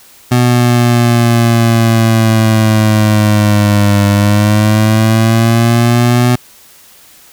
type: linear two-way sweep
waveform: 25% pulse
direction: down then up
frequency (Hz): 123.47 to 101 to 123.47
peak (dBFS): -3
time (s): 0.31-6.36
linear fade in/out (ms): 10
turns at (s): 4.07
effects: white hiss -41 dBFS RMS until 7.32 s